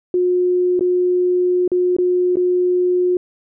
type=tone with dropouts; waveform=sine; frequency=360 Hz; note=F#4; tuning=47 cents flat; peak=-13 dBFS; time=0.14-3.17 s; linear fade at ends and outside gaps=2 ms; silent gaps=0.794-0.808 / 1.678-1.717 / 1.966-1.985 / 2.357-2.369 s; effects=none

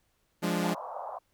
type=chord; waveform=sawtooth; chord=D diminished; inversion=first; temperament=equal; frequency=174.61 / 207.7 / 293.7 Hz; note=F3 / Ab3 / D4; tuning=0 / 0 / 0 cents; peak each=-26 / -28 / -30 dBFS; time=0.42-0.75 s; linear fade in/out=20 ms
type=band-pass noise; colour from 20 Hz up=pink; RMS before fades=-39 dBFS; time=0.63-1.19 s; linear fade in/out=10 ms; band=580 to 1100 Hz; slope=48 dB/octave
effects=pink hiss -73 dBFS RMS until 1.33 s

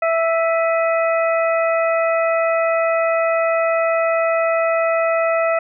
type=harmonic tone with a mistuned harmonic; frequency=659.3 Hz; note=E5; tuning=in tune; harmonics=1 / 2 / 3 / 4; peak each=-16 / -22 / -26 / -28 dBFS; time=0.02-5.59 s; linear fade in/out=5 ms; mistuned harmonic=4; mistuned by=-74 cents; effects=none

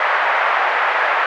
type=band-pass noise; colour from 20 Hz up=white; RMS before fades=-17 dBFS; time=0-1.26 s; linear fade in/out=2 ms; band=600 to 1900 Hz; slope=24 dB/octave; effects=none

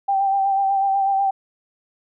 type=tone with vibrato; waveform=sine; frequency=784 Hz; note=G5; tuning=in tune; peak=-16 dBFS; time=0.08-1.31 s; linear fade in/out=10 ms; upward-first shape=sine; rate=8.1 Hz; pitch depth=28 cents each way; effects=none

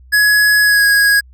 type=tone with pitch glide; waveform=square; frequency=1683 to 1652.2 Hz; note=G#6 to G#6; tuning=+23 to -9 cents; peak=-9 dBFS; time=0.12-1.21 s; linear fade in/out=20 ms; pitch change=-32 cents; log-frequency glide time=0.63-0.85 s; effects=added 63 Hz sine -39 dBFS peak until 1.33 s

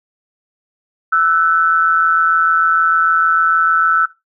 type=tone pair together; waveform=sine; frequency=1325.4 / 1492 Hz; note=E6 / F#6; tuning=+9 / +14 cents; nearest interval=major second; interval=205 cents; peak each=-11 / -14 dBFS; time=1.12-4.06 s; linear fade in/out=10 ms; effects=noise-tail reverb RT60 0.2 s tail -17 dB re dry

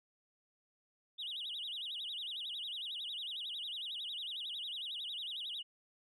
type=tone with vibrato; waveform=sine; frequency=3322 Hz; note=G#7; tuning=in tune; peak=-38 dBFS; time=1.18-5.63 s; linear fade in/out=20 ms; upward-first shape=sine; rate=11 Hz; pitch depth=270 cents each way; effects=tanh soft clip ceiling -36 dBFS

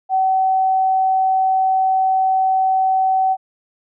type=tone; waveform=sine; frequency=760 Hz; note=F#5; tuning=46 cents sharp; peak=-13 dBFS; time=0.09-3.37 s; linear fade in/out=50 ms; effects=none

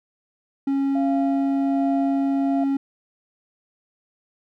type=tone; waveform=triangle; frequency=274.8 Hz; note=C#4; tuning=15 cents flat; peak=-17 dBFS; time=0.67-2.77 s; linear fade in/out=5 ms
type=tone with tremolo; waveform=sine; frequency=690 Hz; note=F5; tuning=21 cents flat; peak=-24 dBFS; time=0.95-2.64 s; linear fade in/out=5 ms; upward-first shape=sine; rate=1.3 Hz; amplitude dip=55%
effects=none

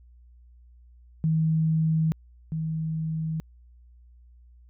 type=tone pair in turn; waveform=sine; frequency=159.3 / 159.3 Hz; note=D#3 / D#3; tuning=+41 / +41 cents; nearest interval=unison; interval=0 cents; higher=neither; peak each=-20 / -26 dBFS; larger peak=first; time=1.24-2.12 / 2.52-3.4 s; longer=neither; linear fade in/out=0 ms; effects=added 60 Hz sine -50 dBFS peak until 4.69 s

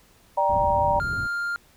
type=chord; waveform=sine; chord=G minor; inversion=second; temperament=just; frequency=588 / 784 / 940.8 Hz; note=D5 / G5 / Bb5; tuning=+2 / 0 / +16 cents; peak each=-24 / -25 / -21 dBFS; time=0.37-1 s; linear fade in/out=10 ms
type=low-pass noise; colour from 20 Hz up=white; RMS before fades=-32 dBFS; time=0.49-1.27 s; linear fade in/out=5 ms; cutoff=120 Hz; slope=12 dB/octave
type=tone; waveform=triangle; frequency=1400 Hz; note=F6; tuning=4 cents sharp; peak=-23 dBFS; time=1-1.56 s; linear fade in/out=0 ms
effects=pink hiss -57 dBFS RMS until 1.76 s

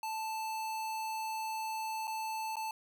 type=tone with dropouts; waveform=square; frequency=880 Hz; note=A5; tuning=in tune; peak=-36 dBFS; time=0.03-2.71 s; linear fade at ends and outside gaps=2 ms; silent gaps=2.072-2.077 / 2.557-2.567 s; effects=none

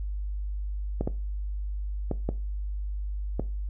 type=clicks; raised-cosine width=2 ms; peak=-14 dBFS; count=5; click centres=1.01 / 1.075 / 2.113 / 2.29 / 3.396 s; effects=noise-tail reverb RT60 0.3 s tail -17 dB re dry + added 50 Hz sine -29 dBFS peak until 3.69 s

